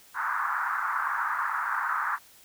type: band-pass noise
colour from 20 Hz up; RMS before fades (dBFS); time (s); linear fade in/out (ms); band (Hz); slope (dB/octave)
white; -29; 0.14-2.19; 50; 940 to 1600; 48
effects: white hiss -55 dBFS RMS until 2.44 s